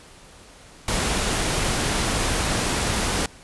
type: noise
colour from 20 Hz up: pink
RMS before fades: -23 dBFS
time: 0.88-3.26 s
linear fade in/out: 2 ms
effects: pink hiss -47 dBFS RMS until 3.43 s + resampled to 24000 Hz